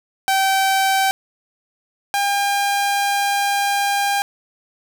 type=tone pair in turn; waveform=sawtooth; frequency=773 / 803.4 Hz; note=G5 / G5; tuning=-24 / +42 cents; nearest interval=minor second; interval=66 cents; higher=second; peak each=-11 / -13 dBFS; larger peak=first; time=0.28-1.11 / 2.14-4.22 s; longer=second; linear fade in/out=0 ms; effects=8-bit